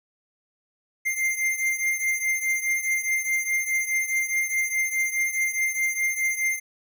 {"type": "beating tone pair", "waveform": "square", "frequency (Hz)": [2098, 2102.8], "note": ["C7", "C7"], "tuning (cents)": [4, 8], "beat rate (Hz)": 4.8, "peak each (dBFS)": [-25, -29], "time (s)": [1.05, 6.6], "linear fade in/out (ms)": 20, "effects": []}